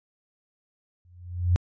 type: tone with exponential growth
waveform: sine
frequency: 88.5 Hz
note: F2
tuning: 23 cents sharp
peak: -15 dBFS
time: 1.05-1.56 s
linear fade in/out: 0 ms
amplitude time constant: 110 ms
effects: resampled to 16000 Hz